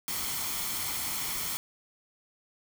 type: noise with comb filter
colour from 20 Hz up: white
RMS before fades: -33 dBFS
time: 0.08-1.57 s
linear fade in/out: 0 ms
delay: 0.92 ms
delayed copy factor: +0.5
effects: none